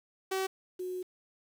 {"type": "tone pair in turn", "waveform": ["sawtooth", "sine"], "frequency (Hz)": [381.3, 365.8], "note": ["G4", "F#4"], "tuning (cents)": [-48, -20], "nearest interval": "minor second", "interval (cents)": 72, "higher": "first", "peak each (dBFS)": [-26, -34], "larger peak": "first", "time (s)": [[0.31, 0.47], [0.79, 1.03]], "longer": "second", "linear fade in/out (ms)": 10, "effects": ["9-bit"]}